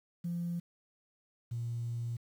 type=tone pair in turn; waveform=sine; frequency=172.2 / 117.66 Hz; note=F3 / A#2; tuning=-24 / +17 cents; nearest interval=perfect fifth; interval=659 cents; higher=first; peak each=-32 / -33 dBFS; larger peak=first; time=0.24-0.6 / 1.51-2.17 s; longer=second; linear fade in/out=10 ms; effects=tanh soft clip ceiling -28 dBFS + 10-bit